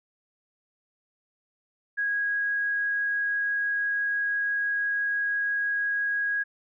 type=tone; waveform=sine; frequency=1649 Hz; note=G#6; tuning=13 cents flat; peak=-24 dBFS; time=1.97-6.44 s; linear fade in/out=20 ms; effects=none